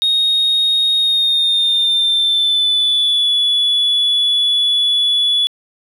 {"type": "tone with pitch glide", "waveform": "sine", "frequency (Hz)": [3729, 3420], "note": ["A#7", "A7"], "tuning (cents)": [0, -50], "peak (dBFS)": -10, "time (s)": [0.02, 5.47], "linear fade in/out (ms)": 0, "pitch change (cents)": -150, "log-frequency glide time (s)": [0.98, 3.3], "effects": ["tanh soft clip ceiling -9 dBFS", "8-bit"]}